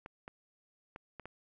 clicks, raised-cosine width 0.5 ms, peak -30 dBFS, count 5, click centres 0.061 / 0.279 / 0.961 / 1.197 / 1.256 s, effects none

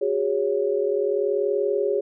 sine chord, F# suspended second, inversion none, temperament equal with one note detuned, 370 / 410.5 / 554.4 Hz, F#4 / G#4 / C#5, 0 / -20 / 0 cents, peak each -27 / -22 / -26 dBFS, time 0.01-2.01 s, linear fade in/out 10 ms, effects none

